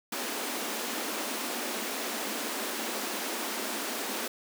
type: high-pass noise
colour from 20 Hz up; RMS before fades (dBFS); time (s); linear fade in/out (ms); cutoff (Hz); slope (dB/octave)
pink; -34; 0.12-4.28; 5; 210; 96
effects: none